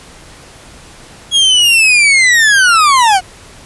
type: linear sweep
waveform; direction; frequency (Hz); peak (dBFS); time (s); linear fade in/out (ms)
40% pulse; down; 3322 to 713; -5; 1.31-3.21; 50
effects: pink hiss -37 dBFS RMS until 3.65 s + resampled to 24000 Hz